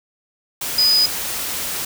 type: tone in noise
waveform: sine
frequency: 4978 Hz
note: D#8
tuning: in tune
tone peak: -12 dBFS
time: 0.78-1.06 s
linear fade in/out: 5 ms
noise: white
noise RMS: -25 dBFS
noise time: 0.61-1.85 s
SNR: +10 dB
effects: none